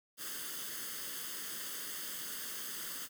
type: noise with comb filter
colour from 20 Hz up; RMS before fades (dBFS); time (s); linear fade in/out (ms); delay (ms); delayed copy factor
white; -42; 0.17-3.09; 50; 0.62; +0.7
effects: high-pass 200 Hz 12 dB/octave